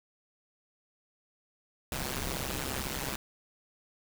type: noise with amplitude modulation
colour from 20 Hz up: pink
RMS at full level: -31 dBFS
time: 1.92-3.16 s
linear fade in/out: 2 ms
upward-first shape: sine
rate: 134 Hz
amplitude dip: 95%
effects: none